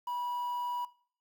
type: tone with quantisation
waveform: triangle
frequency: 973 Hz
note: B5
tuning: 26 cents flat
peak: -31 dBFS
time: 0.07-0.85 s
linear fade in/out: 5 ms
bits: 9
effects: noise-tail reverb RT60 0.5 s tail -20 dB re dry